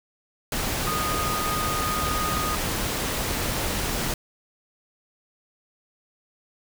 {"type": "tone in noise", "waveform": "sine", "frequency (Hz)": 1237, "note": "D#6", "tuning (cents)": -10, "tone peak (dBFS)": -27, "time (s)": [0.87, 2.55], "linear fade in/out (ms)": 2, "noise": "pink", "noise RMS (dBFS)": -27, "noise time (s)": [0.52, 4.14], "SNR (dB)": -3, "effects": []}